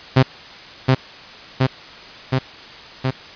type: tone with echo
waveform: sawtooth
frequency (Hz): 130.81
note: C3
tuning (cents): 0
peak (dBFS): -5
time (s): 0.16-0.23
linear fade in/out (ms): 10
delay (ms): 720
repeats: 4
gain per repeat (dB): -2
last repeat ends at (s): 3.11
effects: white hiss -38 dBFS RMS until 3.35 s + resampled to 11025 Hz